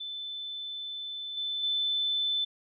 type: tone with level steps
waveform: sine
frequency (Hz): 3520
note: A7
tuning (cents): 0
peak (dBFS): -35 / -30 / -26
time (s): 0-2.45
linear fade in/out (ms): 10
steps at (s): 1.37 / 1.63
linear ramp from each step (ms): 5
effects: none

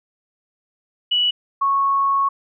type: tone pair in turn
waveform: sine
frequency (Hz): 2945 / 1103.1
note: F#7 / C#6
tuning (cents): -9 / -9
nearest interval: octave + perfect fourth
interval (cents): 1700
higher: first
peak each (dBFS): -15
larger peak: neither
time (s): 1.11-1.31 / 1.61-2.29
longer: second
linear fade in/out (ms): 10
effects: none

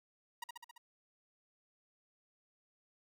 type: tone with echo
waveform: sawtooth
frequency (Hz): 951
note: A#5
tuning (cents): +34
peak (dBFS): -36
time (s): 0.42-0.44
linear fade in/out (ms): 5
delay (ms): 68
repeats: 5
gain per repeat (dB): -3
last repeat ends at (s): 0.78
effects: none

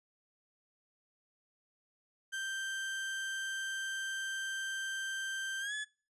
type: tone with pitch glide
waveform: 35% pulse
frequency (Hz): 1568 to 1709.9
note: G6 to A6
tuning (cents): 0 to -50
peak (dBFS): -34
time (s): 2.32-5.85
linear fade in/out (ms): 20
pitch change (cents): +150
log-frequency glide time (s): 5.6-5.74
effects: noise-tail reverb RT60 0.4 s tail -26 dB re dry + resampled to 24000 Hz

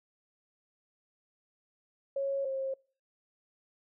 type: tone pair in turn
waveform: sine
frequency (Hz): 550 / 535.3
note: C#5 / C5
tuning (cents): -14 / +39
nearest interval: unison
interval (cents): 47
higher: first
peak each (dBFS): -29 / -31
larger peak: first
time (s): 2.16-2.45 / 2.45-2.74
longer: neither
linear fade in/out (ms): 5
effects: noise-tail reverb RT60 0.4 s tail -25 dB re dry

